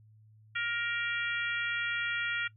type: harmonic tone with a mistuned harmonic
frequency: 470.4 Hz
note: A#4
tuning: 16 cents sharp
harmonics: 3 / 4 / 5 / 6 / 7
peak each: -34 / -36 / -38 / -40 / -41 dBFS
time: 0.55-2.48 s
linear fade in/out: 10 ms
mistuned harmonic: 6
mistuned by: -26 cents
effects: noise-tail reverb RT60 0.1 s tail -21 dB re dry + added 108 Hz sine -56 dBFS peak until 2.56 s